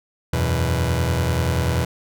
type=chord; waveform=sawtooth; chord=E suspended second; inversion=none; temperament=just; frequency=82.41 / 92.71 / 123.61 Hz; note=E2 / F#2 / B2; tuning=0 / +4 / +2 cents; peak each=-17 / -22 / -18 dBFS; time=0.33-1.85 s; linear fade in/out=5 ms; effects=none